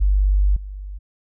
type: tone with level steps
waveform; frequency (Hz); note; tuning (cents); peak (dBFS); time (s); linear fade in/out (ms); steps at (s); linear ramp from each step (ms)
sine; 49; G1; 0; -13 / -29; 0-0.99; 20; 0.56; 5
effects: none